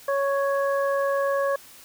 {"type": "harmonic tone", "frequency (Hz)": 555, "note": "C#5", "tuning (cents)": 2, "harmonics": [1, 2, 3], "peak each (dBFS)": [-22, -28, -32], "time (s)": [0.08, 1.56], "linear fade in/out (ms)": 5, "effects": ["white hiss -48 dBFS RMS until 1.84 s"]}